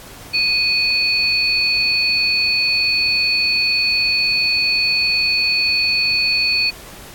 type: tone pair together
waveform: sine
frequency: 2489 / 4435 Hz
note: D#7 / C#8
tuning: 0 / 0 cents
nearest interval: minor seventh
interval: 1000 cents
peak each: -17 dBFS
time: 0.33-6.71 s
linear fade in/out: 20 ms
effects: pink hiss -38 dBFS RMS until 7.14 s + AAC 64 kbps